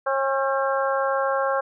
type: harmonic tone with a mistuned harmonic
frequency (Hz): 271.3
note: C#4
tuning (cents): -37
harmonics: 2 / 3 / 4 / 5 / 6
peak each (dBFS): -23 / -28 / -27 / -29 / -31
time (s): 0.06-1.61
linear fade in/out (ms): 10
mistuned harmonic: 6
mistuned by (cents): -37
effects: none